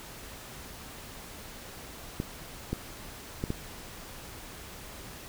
clicks, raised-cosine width 3 ms, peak -17 dBFS, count 4, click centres 2.201 / 2.73 / 3.439 / 3.504 s, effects pink hiss -45 dBFS RMS until 5.28 s

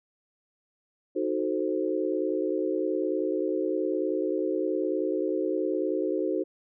sine chord, D# diminished seventh, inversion none, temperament equal, 311.1 / 370 / 440 / 523.3 Hz, D#4 / F#4 / A4 / C5, 0 / 0 / 0 / 0 cents, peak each -30 / -29 / -32 / -32 dBFS, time 1.15-6.44 s, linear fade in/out 20 ms, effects none

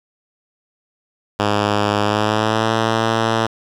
5% pulse tone with pitch glide, 103.83 to 112.58 Hz, G#2 to A2, 0 to +40 cents, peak -4 dBFS, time 1.39-3.47 s, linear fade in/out 10 ms, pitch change +140 cents, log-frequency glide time 2.01-2.73 s, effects low-pass 5000 Hz 12 dB/octave + 7-bit

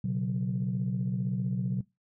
sine chord, B suspended second, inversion none, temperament just, 123.47 / 138.9 / 185.21 Hz, B2 / C#3 / F#3, 0 / +4 / +2 cents, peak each -31 / -33 / -29 dBFS, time 0.04-1.81 s, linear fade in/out 5 ms, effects noise-tail reverb RT60 0.2 s tail -20 dB re dry + tanh soft clip ceiling -21 dBFS

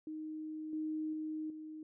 sine tone with level steps, 311.1 Hz, D#4, in tune, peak -40 / -35 / -37 / -44 dBFS, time 0.07-1.83 s, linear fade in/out 2 ms, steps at 0.73 / 1.13 / 1.5 s, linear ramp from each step 2 ms, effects none

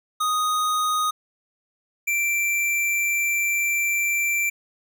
square tone pair in turn, 1244.5 / 2349 Hz, D#6 / D7, 0 / 0 cents, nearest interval major seventh, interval 1100 cents, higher second, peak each -21 dBFS, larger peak neither, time 0.2-1.11 / 2.07-4.5 s, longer second, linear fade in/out 10 ms, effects none

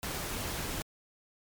pink noise, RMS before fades -36 dBFS, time 0.03-0.82 s, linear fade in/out 0 ms, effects MP3 96 kbps

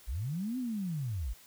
sine linear two-way sweep, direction up then down, 45.71 to 261.6 to 45.71 Hz, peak -32 dBFS, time 0.07-1.34 s, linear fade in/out 20 ms, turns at 0.58 s, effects white hiss -57 dBFS RMS until 1.46 s

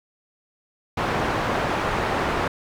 white low-pass noise, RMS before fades -24 dBFS, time 0.97-2.48 s, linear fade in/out 5 ms, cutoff 1200 Hz, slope 12 dB/octave, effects none

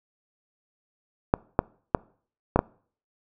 clicks, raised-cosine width 1 ms, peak -4 dBFS, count 5, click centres 1.339 / 1.591 / 1.948 / 2.56 / 2.591 s, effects noise-tail reverb RT60 0.5 s tail -25 dB re dry

